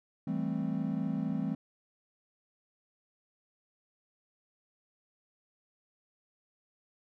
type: chord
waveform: triangle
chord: A minor seventh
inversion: second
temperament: equal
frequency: 164.81 / 196 / 220 / 261.6 Hz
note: E3 / G3 / A3 / C4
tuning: 0 / 0 / 0 / 0 cents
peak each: -34 dBFS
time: 0.27-1.55 s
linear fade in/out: 5 ms
effects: none